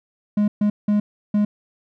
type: tone bursts at uneven times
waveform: triangle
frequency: 207.8 Hz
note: G#3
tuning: 1 cent sharp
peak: -13 dBFS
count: 4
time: 0.37-0.48 / 0.61-0.7 / 0.88-1 / 1.34-1.45 s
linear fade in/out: 5 ms
effects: none